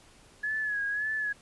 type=tone with vibrato; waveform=sine; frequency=1691 Hz; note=G#6; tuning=31 cents sharp; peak=-28 dBFS; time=0.43-1.33 s; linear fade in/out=10 ms; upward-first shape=sine; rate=1.8 Hz; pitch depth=57 cents each way; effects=pink hiss -57 dBFS RMS until 1.41 s + resampled to 24000 Hz